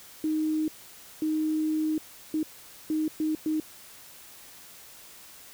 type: tone bursts at uneven times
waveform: sine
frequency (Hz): 311.1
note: D#4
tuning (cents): 0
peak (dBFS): -24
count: 6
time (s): 0.24-0.68 / 1.22-1.98 / 2.34-2.43 / 2.9-3.08 / 3.2-3.35 / 3.46-3.6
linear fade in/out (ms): 2
effects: white hiss -49 dBFS RMS until 5.53 s